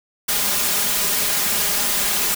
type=noise with comb filter; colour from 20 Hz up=white; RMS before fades=-20 dBFS; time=0.28-2.35 s; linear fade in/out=10 ms; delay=4.9 ms; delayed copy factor=+0.9; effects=none